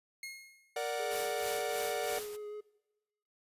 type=tone with exponential decay; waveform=sawtooth; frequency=2153 Hz; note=C7; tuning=49 cents sharp; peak=-36 dBFS; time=0.23-0.83 s; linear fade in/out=2 ms; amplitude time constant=130 ms
type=chord; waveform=45% pulse; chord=Bb augmented; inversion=none; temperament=equal; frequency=466.2 / 587.3 / 740 Hz; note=Bb4 / D5 / F#5; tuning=0 / 0 / 0 cents; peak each=-38 dBFS; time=0.76-2.19 s; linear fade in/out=5 ms
type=tone with vibrato; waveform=triangle; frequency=419.2 Hz; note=G#4; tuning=16 cents sharp; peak=-38 dBFS; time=0.99-2.61 s; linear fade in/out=10 ms; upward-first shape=triangle; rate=5.9 Hz; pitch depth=14 cents each way
type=noise with tremolo; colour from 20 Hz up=white; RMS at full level=-41 dBFS; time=1.1-2.37 s; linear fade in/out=20 ms; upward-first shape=sine; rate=3.1 Hz; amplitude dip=70%
effects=noise-tail reverb RT60 1.0 s tail -21 dB re dry + resampled to 32000 Hz